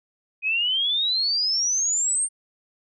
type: exponential sweep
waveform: sine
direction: up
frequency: 2489 to 8870 Hz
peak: -20 dBFS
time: 0.42-2.29 s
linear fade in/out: 50 ms
effects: none